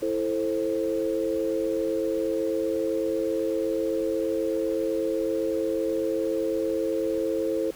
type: chord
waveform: sine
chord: A minor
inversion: second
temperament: just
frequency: 330 / 440 / 528 Hz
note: E4 / A4 / C5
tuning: +2 / 0 / +16 cents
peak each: -28 dBFS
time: 0.02-7.71 s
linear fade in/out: 5 ms
effects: pink hiss -47 dBFS RMS until 7.75 s